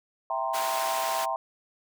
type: chord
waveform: sine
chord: C dominant seventh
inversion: first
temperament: equal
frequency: 659.3 / 784 / 932.3 / 1046.5 Hz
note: E5 / G5 / Bb5 / C6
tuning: 0 / 0 / 0 / 0 cents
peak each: -32 dBFS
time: 0.3-1.36 s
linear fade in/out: 2 ms
type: high-pass noise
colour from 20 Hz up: pink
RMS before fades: -34 dBFS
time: 0.53-1.26 s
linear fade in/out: 20 ms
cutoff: 810 Hz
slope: 12 dB/octave
effects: none